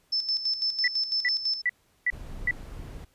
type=tone with tremolo; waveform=sine; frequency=5274 Hz; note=E8; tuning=in tune; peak=-23 dBFS; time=0.12-1.62 s; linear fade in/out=10 ms; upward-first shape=square; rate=6 Hz; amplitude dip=65%
type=tone bursts; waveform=sine; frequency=1969 Hz; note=B6; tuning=6 cents flat; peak=-21 dBFS; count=5; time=0.84-2.51 s; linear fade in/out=2 ms; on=38 ms; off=370 ms
type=noise; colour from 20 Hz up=brown; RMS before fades=-39 dBFS; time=2.12-3.05 s; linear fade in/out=10 ms
effects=pink hiss -66 dBFS RMS until 3.14 s + resampled to 32000 Hz